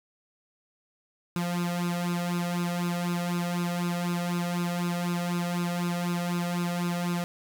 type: tone with flanger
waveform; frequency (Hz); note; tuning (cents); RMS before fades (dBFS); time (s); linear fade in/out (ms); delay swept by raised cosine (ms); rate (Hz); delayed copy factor
sawtooth; 174.61; F3; 0; -29; 1.36-7.24; 0; 0.77 to 1.59; 4; +0.85
effects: none